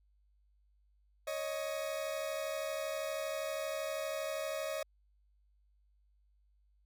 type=tone pair together; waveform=40% pulse; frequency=554.4 / 627 Hz; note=C#5 / D#5; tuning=0 / +13 cents; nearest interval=major second; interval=213 cents; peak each=-39 / -37 dBFS; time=1.27-4.83 s; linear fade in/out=5 ms; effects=added 50 Hz sine -67 dBFS peak until 6.85 s